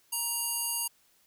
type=tone with band-pass filter; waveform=square; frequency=942 Hz; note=A#5; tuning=18 cents sharp; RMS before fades=-32 dBFS; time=0.12-0.88 s; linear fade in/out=10 ms; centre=11000 Hz; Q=1.8; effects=white hiss -66 dBFS RMS until 1.26 s